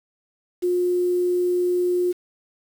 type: tone with quantisation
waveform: sine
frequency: 357.4 Hz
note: F4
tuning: 40 cents sharp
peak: -18 dBFS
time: 0.62-2.13 s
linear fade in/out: 20 ms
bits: 7
effects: none